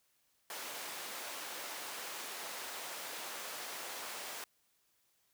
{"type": "high-pass noise", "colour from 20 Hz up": "pink", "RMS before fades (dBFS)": -44, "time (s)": [0.5, 4.44], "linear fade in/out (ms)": 2, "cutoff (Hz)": 590, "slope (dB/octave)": 12, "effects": ["white hiss -75 dBFS RMS until 5.33 s"]}